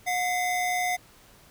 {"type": "tone pair together", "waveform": "square", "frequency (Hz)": [723.4, 2046], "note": ["F#5", "C7"], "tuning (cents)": [-39, -39], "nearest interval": "octave + tritone", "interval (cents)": 1800, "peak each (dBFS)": [-27, -30], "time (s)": [0.06, 0.97], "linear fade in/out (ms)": 20, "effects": ["pink hiss -55 dBFS RMS until 1.5 s"]}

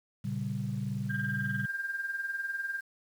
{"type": "chord", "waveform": "sine", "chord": "G diminished", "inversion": "first", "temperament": "equal", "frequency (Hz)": [116.54, 138.59, 196], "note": ["Bb2", "Db3", "G3"], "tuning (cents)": [0, 0, 0], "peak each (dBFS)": -35, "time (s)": [0.24, 1.66], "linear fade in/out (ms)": 10}
{"type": "tone with tremolo", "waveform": "sine", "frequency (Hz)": 1595, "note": "G6", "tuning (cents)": 30, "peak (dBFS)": -29, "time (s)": [1.09, 2.81], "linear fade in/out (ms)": 20, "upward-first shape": "sine", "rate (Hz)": 20, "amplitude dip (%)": 65}
{"effects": ["tanh soft clip ceiling -22 dBFS", "9-bit"]}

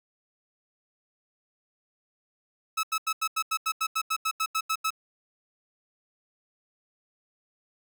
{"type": "tone bursts", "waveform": "sawtooth", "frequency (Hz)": 1297, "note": "E6", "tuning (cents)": -28, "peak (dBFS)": -21, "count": 15, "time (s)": [2.77, 4.905], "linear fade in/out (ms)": 10, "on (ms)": 63, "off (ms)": 85, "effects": []}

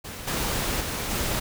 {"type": "noise with level steps", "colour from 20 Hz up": "pink", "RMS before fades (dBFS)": [-37, -27, -30, -27], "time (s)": [0.04, 1.4], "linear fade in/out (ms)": 10, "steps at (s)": [0.27, 0.8, 1.1], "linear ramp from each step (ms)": 10, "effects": []}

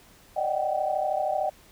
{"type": "tone cluster", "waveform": "sine", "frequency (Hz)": [574, 612, 749, 782], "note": ["D5", "D#5", "F#5", "G5"], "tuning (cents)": [-40, -29, 21, -4], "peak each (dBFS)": [-36, -28, -28, -30], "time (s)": [0.36, 1.5], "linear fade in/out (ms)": 10, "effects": ["pink hiss -55 dBFS RMS until 1.71 s"]}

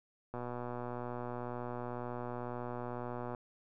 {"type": "click train", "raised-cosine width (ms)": 1, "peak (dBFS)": -27, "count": 368, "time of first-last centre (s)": [0.34, 3.348], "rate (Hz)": 122, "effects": []}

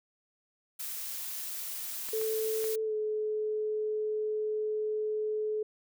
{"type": "noise", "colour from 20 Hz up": "blue", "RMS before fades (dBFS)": -38, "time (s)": [0.79, 2.76], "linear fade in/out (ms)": 10}
{"type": "clicks", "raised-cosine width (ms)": 0.3, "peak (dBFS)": -28, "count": 3, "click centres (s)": [2.088, 2.215, 2.642]}
{"type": "tone with pitch glide", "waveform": "sine", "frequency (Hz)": [439.4, 428.6], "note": ["A4", "A4"], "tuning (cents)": [-2, -45], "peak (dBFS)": -29, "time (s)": [2.13, 5.63], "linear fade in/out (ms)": 5, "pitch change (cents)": -43, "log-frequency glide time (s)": [2.83, 2.94]}
{"effects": []}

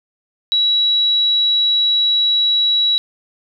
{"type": "tone", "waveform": "sine", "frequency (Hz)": 3900, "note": "B7", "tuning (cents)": -23, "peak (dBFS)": -12, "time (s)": [0.52, 2.98], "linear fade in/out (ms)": 0, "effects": []}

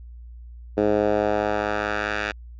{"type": "tone with band-pass filter sweep", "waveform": "10% pulse", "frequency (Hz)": 104.7, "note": "G#2", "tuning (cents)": 15, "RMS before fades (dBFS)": -23, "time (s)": [0.77, 2.32], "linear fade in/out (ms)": 10, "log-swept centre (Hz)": [420, 2000], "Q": 1.4, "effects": ["added 59 Hz sine -38 dBFS peak until 2.59 s", "resampled to 16000 Hz"]}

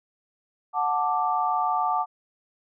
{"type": "chord", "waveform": "sine", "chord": "D major", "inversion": "first", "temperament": "just", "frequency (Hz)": [734.2, 881, 1174.7], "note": ["F#5", "A5", "D6"], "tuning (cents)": [-14, 2, 0], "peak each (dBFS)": -26, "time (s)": [0.73, 2.06], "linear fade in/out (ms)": 50, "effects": []}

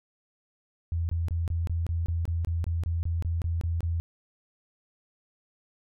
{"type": "tone bursts", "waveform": "sine", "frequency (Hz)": 83.8, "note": "E2", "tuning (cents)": 29, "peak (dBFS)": -25, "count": 16, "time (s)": [0.92, 4], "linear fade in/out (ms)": 0, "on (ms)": 170, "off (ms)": 24, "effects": []}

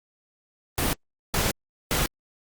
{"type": "noise bursts at uneven times", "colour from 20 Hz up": "pink", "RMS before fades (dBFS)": -24, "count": 3, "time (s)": [[0.78, 0.93], [1.34, 1.51], [1.91, 2.06]], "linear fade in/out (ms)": 0, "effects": ["Opus 32 kbps"]}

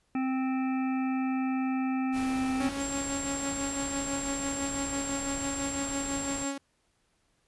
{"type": "harmonic tone", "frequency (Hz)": 261.6, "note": "C4", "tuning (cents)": 0, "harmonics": [1, 3, 5, 7, 9, 10], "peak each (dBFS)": [-27, -37, -42, -47, -45, -47], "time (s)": [0.15, 2.69], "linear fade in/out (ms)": 2}
{"type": "noise", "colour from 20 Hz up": "pink", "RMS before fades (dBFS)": -41, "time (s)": [2.12, 6.47], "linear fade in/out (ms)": 50}
{"type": "tone with tremolo", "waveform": "sawtooth", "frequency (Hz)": 277.2, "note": "C#4", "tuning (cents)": 0, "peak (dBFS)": -26, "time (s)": [2.6, 6.58], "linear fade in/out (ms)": 5, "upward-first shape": "sine", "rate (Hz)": 6, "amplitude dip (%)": 50}
{"type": "tone", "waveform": "sine", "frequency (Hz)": 7459, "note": "A#8", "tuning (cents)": 0, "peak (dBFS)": -35, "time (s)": [2.78, 6.53], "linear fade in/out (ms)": 50}
{"effects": ["pink hiss -72 dBFS RMS until 7.47 s", "resampled to 24000 Hz"]}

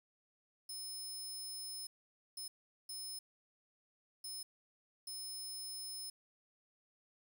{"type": "tone bursts at uneven times", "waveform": "20% pulse", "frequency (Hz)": 5200, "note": "E8", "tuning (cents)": -24, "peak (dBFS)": -38, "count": 5, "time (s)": [[0.69, 1.87], [2.37, 2.48], [2.89, 3.19], [4.24, 4.43], [5.07, 6.1]], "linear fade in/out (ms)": 5, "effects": ["11-bit"]}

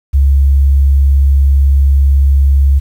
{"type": "tone", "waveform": "sine", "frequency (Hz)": 69, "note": "C#2", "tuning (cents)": -7, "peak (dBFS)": -5, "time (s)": [0.13, 2.8], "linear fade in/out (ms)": 20, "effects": ["7-bit"]}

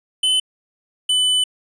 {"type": "tone pair in turn", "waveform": "square", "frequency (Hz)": [3030, 3000], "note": ["F#7", "F#7"], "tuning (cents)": [40, 23], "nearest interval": "unison", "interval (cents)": 17, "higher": "first", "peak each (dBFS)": [-15, -15], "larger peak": "neither", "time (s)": [[0.23, 0.4], [1.09, 1.44]], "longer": "second", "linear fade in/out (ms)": 5, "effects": ["resampled to 22050 Hz"]}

